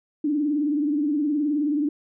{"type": "tone with vibrato", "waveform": "sine", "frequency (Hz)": 295, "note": "D4", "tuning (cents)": 8, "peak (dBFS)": -20, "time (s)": [0.24, 1.89], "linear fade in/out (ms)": 5, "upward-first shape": "triangle", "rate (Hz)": 19, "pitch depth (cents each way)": 110, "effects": []}